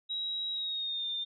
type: tone with pitch glide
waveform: sine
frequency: 3844 to 3607 Hz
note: B7 to A7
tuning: -48 to +42 cents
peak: -32 dBFS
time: 0.09-1.25 s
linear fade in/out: 20 ms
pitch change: -110 cents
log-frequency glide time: 0.52-1.08 s
effects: none